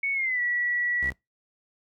sine tone with pitch glide, 2217 to 1941.2 Hz, C#7 to B6, 0 to -30 cents, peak -24 dBFS, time 0.03-1.1 s, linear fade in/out 5 ms, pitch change -230 cents, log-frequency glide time 0.13-0.41 s
sawtooth tone, 65.41 Hz, C2, in tune, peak -32 dBFS, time 1.02-1.13 s, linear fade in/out 10 ms
effects noise-tail reverb RT60 0.2 s tail -23 dB re dry

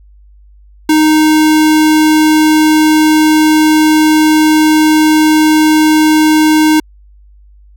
square tone, 310 Hz, D#4, 6 cents flat, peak -6 dBFS, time 0.89-6.8 s, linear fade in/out 5 ms, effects added 50 Hz sine -38 dBFS peak until 7.76 s

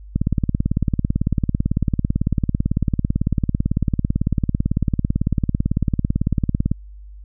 click train, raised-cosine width 5 ms, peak -5 dBFS, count 119, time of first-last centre 0.16-6.716 s, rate 18 Hz, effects added 50 Hz sine -36 dBFS peak until 7.24 s

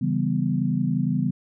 sine chord, C# half-diminished seventh, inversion none, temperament equal, 138.59 / 164.81 / 196 / 246.9 Hz, C#3 / E3 / G3 / B3, 0 / 0 / 0 / 0 cents, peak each -26 dBFS, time 0.01-1.31 s, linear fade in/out 10 ms, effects none

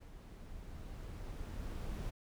brown noise with level ramp, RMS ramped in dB -52 to -40 dBFS, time 0-2.11 s, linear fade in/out 20 ms, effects none

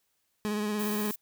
30% pulse tone with vibrato, 210 Hz, G#3, 19 cents sharp, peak -26 dBFS, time 0.45-1.11 s, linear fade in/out 0 ms, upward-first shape triangle, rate 17 Hz, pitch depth 34 cents each way
violet noise, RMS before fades -38 dBFS, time 0.79-1.16 s, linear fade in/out 10 ms
effects white hiss -75 dBFS RMS until 1.21 s

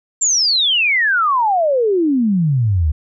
sine exponential sweep, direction down, 7459 to 71.1 Hz, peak -12 dBFS, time 0.21-2.92 s, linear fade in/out 10 ms, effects none

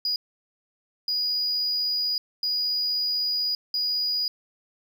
sine tone bursts at uneven times, 4908 Hz, D#8, 25 cents flat, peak -21 dBFS, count 4, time 0.05-0.16 / 1.08-2.18 / 2.43-3.55 / 3.74-4.28 s, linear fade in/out 2 ms, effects tanh soft clip ceiling -21 dBFS + 9-bit

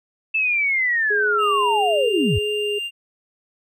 sine linear sweep, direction down, 2650 to 65.41 Hz, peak -17 dBFS, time 0.34-2.39 s, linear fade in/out 10 ms
sine tone with vibrato, 416 Hz, G#4, 3 cents sharp, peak -22 dBFS, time 1.1-2.79 s, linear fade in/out 10 ms, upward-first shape triangle, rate 1.6 Hz, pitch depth 21 cents each way
triangle tone, 2794 Hz, F7, in tune, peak -23 dBFS, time 1.38-2.91 s, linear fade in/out 50 ms
effects none

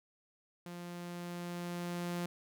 sawtooth tone with level ramp, 174.61 Hz, F3, in tune, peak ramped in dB -40 to -31 dBFS, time 0.66-2.26 s, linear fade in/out 2 ms, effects none

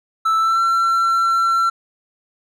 triangle tone with pitch glide, 1318.5 to 1352.4 Hz, E6 to E6, 0 to +44 cents, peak -12 dBFS, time 0.25-1.7 s, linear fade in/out 10 ms, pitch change +44 cents, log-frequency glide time 0.38-0.62 s, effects none

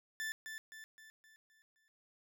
40% pulse tone with echo, 1760 Hz, A6, in tune, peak -37 dBFS, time 0.2-0.32 s, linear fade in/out 0 ms, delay 260 ms, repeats 6, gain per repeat -6 dB, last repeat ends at 1.88 s, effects none

